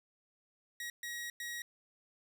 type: tone bursts at uneven times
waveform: sawtooth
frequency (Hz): 1900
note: A#6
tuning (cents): +33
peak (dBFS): -36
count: 3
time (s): 0.8-0.9 / 1.03-1.3 / 1.4-1.62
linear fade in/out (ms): 2
effects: none